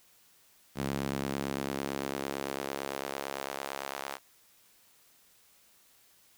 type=tone with high-pass filter sweep; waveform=sawtooth; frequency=68.9 Hz; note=C#2; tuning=10 cents flat; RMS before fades=-36 dBFS; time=0.75-4.19 s; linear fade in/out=50 ms; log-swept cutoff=170 to 790 Hz; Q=1.1; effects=white hiss -63 dBFS RMS until 6.37 s